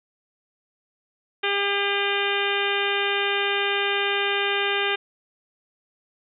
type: harmonic tone with a mistuned harmonic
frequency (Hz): 401.6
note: G4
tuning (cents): +42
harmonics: 1 / 2 / 3 / 4 / 5 / 6 / 7 / 8 / 9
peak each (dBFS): -27 / -31 / -32 / -28 / -31 / -29 / -31 / -31 / -33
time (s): 1.43-4.96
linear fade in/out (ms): 10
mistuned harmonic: 8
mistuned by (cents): -64
effects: none